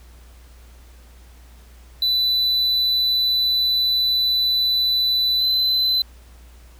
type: tone pair in turn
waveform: triangle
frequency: 3987 / 4033 Hz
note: B7 / B7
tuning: +16 / +36 cents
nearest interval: unison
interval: 20 cents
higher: second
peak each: -15 dBFS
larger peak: neither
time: 2.02-5.41 / 5.41-6.02 s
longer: first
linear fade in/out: 2 ms
effects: added 60 Hz sine -43 dBFS peak until 6.79 s + pink hiss -53 dBFS RMS until 6.79 s